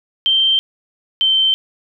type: tone pair in turn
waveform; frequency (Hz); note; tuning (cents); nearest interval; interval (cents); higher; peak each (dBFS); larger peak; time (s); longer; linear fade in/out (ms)
sine; 3136 / 3107; G7 / G7; 0 / -16; unison; 16; first; -11; neither; 0.26-0.59 / 1.21-1.54; neither; 0
effects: none